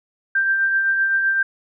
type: tone with tremolo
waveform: sine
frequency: 1576 Hz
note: G6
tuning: 9 cents sharp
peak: -14 dBFS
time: 0.35-1.43 s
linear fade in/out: 5 ms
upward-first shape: triangle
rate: 7.8 Hz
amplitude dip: 40%
effects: none